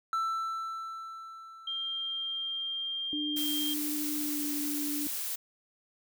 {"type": "tone with exponential decay", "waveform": "triangle", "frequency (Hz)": 1330, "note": "E6", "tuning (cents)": 15, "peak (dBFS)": -25, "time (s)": [0.13, 3.08], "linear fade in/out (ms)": 1, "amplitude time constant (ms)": 640}
{"type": "tone", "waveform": "sine", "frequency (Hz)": 3194, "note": "G7", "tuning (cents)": 32, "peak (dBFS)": -32, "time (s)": [1.67, 3.74], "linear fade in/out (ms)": 5}
{"type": "tone with pitch glide", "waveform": "sine", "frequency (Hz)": [298, 293.4], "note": ["D4", "D4"], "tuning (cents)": [25, -2], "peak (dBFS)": -33, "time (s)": [3.13, 5.07], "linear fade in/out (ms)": 0, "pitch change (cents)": -27, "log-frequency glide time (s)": [4.04, 4.52]}
{"type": "noise", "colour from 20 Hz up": "blue", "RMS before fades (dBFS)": -35, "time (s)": [3.36, 5.36], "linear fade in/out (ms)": 10}
{"effects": []}